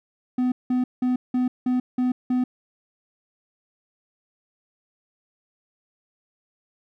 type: tone bursts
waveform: triangle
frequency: 251.3 Hz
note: B3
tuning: 30 cents sharp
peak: -17 dBFS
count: 7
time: 0.38-2.44 s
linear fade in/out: 5 ms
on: 140 ms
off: 180 ms
effects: none